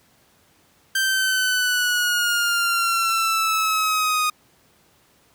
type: exponential sweep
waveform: sawtooth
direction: down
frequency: 1568 to 1238 Hz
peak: -15 dBFS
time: 0.95-4.3 s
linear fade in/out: 5 ms
effects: pink hiss -58 dBFS RMS until 5.34 s + high-pass 80 Hz 12 dB/octave